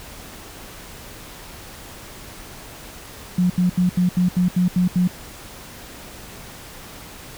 sine tone bursts, 179.9 Hz, F#3, 48 cents flat, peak -14 dBFS, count 9, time 3.38-5.076 s, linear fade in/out 5 ms, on 120 ms, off 77 ms, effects pink hiss -39 dBFS RMS until 7.37 s

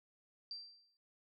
sine tone with exponential decay, 4700 Hz, D8, 1 cent sharp, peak -40 dBFS, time 0.51-0.97 s, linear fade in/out 1 ms, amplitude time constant 100 ms, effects noise-tail reverb RT60 0.4 s tail -25 dB re dry + MP3 64 kbps

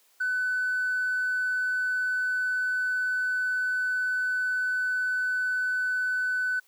sine tone with hard clipping, 1503 Hz, F#6, 27 cents sharp, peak -25 dBFS, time 0.2-6.6 s, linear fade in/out 10 ms, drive 1 dB, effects white hiss -63 dBFS RMS until 6.67 s + high-pass 400 Hz 12 dB/octave

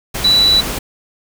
sine tone in noise, 3951 Hz, B7, in tune, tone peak -8 dBFS, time 0.24-0.61 s, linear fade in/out 10 ms, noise pink, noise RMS -22 dBFS, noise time 0.14-0.79 s, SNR +11 dB, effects none

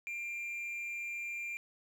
triangle tone with amplitude modulation, 2381 Hz, D7, 23 cents sharp, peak -34 dBFS, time 0.07-1.57 s, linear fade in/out 0 ms, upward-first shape sine, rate 234 Hz, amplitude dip 35%, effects none

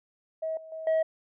sine tone with level steps, 640 Hz, D#5, 49 cents sharp, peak -28 / -43 / -35 / -19 dBFS, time 0.42-1.03 s, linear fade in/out 10 ms, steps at 0.57 / 0.72 / 0.87 s, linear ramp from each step 2 ms, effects tanh soft clip ceiling -21 dBFS

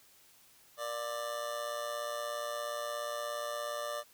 25% pulse tone with amplitude modulation, 591 Hz, D5, 11 cents sharp, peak -29 dBFS, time 0.77-4.04 s, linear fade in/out 50 ms, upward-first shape sine, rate 117 Hz, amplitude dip 65%, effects white hiss -62 dBFS RMS until 4.13 s

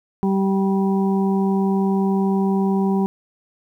harmonic tone, 194.1 Hz, G3, 17 cents flat, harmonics 1 / 2 / 4 / 5, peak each -17 / -23 / -29 / -31 dBFS, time 0.23-3.06 s, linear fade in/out 0 ms, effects 9-bit

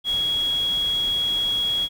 sine tone in noise, 3322 Hz, G#7, in tune, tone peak -20 dBFS, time 0.04-1.89 s, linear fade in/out 50 ms, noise pink, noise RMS -38 dBFS, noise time 0.04-1.89 s, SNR +15 dB, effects none

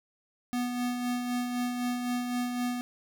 square tone with tremolo, 245.5 Hz, B3, 10 cents flat, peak -28 dBFS, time 0.53-2.81 s, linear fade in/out 0 ms, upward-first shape sine, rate 3.9 Hz, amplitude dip 40%, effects none

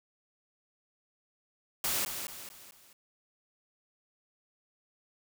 white noise with echo, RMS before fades -31 dBFS, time 1.84-2.05 s, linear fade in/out 2 ms, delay 220 ms, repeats 4, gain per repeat -7 dB, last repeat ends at 2.93 s, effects none

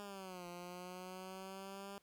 10% pulse exponential two-way sweep, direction down then up, 205.6 to 174.61 to 199.7 Hz, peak -39 dBFS, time 0-1.98 s, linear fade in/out 0 ms, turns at 0.47 s, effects pink hiss -75 dBFS RMS until 2.02 s

